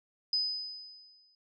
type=tone with exponential decay; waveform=sine; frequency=5010 Hz; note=D#8; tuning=11 cents sharp; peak=-25 dBFS; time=0.33-1.35 s; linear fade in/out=2 ms; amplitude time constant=220 ms; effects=none